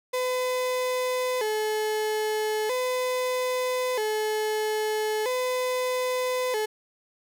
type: tone with vibrato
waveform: 35% pulse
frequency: 466.2 Hz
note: A#4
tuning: in tune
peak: -23 dBFS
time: 0.13-6.66 s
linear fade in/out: 10 ms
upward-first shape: square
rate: 0.39 Hz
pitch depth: 140 cents each way
effects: none